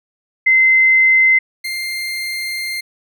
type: tone pair in turn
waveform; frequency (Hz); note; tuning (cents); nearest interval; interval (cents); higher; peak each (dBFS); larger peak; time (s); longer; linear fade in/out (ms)
sine / 30% pulse; 2065 / 2104; C7 / C7; -23 / +9; unison; 32; second; -8 / -18; first; 0.46-1.39 / 1.64-2.81; second; 10
effects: none

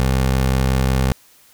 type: tone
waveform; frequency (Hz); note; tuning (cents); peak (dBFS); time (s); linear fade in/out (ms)
20% pulse; 65.41; C2; 0; -10; 0-1.12; 0
effects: white hiss -51 dBFS RMS until 1.53 s

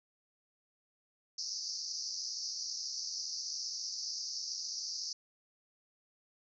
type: band-pass noise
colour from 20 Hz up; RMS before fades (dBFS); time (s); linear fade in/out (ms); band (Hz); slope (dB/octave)
white; -40; 1.38-5.13; 5; 4600 to 6000; 96
effects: none

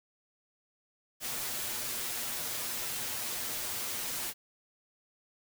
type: noise with comb filter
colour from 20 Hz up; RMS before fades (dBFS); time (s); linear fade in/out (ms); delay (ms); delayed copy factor
white; -36; 1.2-4.34; 50; 8.2; +0.9
effects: none

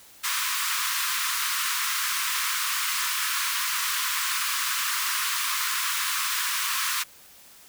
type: high-pass noise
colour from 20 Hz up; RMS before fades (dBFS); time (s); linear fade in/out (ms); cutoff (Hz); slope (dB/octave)
pink; -27; 0.23-7.04; 20; 1000; 96
effects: white hiss -51 dBFS RMS until 7.68 s

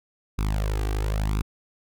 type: tone with flanger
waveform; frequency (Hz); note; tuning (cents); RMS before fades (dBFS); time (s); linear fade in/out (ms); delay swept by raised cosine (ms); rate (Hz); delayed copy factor
sawtooth; 52; G#1; +3; -25; 0.38-1.42; 10; 0.8 to 2.6; 0.99; +0.95
effects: none

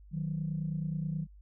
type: tone pair together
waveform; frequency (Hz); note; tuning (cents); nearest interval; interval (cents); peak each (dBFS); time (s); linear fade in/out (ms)
sine; 155.56 / 184.99; D#3 / F#3; 0 / 0; minor third; 300; -32 / -36; 0.11-1.27; 50
effects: tanh soft clip ceiling -24 dBFS + added 50 Hz sine -51 dBFS peak until 1.41 s

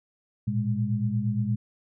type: tone cluster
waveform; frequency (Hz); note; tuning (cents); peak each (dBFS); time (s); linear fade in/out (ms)
sine; 111.6 / 120.2 / 205.6; A2 / B2 / G#3; +25 / -46 / -17; -28; 0.47-1.56; 10
effects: none

